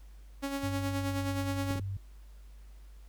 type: tone with tremolo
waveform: sawtooth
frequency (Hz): 277.2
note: C#4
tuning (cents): 0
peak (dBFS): -27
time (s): 0.42-1.8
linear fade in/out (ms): 20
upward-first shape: sine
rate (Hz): 9.5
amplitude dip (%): 50
type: tone with pitch glide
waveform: sine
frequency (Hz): 98 to 97.38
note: G2 to G2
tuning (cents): 0 to -11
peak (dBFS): -33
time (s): 0.63-1.97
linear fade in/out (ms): 5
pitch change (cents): -11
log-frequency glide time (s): 0.8-1.24
type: clicks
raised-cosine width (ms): 3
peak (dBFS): -27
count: 3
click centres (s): 1.708 / 1.758 / 1.796
effects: added 50 Hz sine -48 dBFS peak until 3.08 s + pink hiss -66 dBFS RMS until 3.08 s